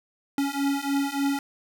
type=beating tone pair; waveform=square; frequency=277.3 / 280.7 Hz; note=C#4 / C#4; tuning=+1 / +22 cents; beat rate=3.4 Hz; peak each=-28 / -27 dBFS; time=0.38-1.39 s; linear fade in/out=2 ms; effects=none